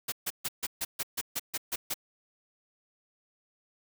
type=noise bursts; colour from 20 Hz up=white; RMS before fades=-32 dBFS; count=11; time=0.08-1.942 s; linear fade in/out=10 ms; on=42 ms; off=140 ms; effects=none